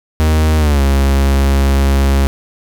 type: tone with pitch glide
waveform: 45% pulse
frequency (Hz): 78.2 to 68.47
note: D#2 to C#2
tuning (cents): +9 to -21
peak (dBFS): -9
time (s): 0.2-2.27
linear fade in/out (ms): 0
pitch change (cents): -230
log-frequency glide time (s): 0.58-0.81
effects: none